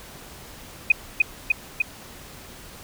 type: tone with echo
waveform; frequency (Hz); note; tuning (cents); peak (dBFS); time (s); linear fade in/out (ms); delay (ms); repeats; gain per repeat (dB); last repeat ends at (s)
sine; 2489; D#7; 0; -10; 0.9-0.92; 5; 300; 3; -2; 1.82
effects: pink hiss -43 dBFS RMS until 2.83 s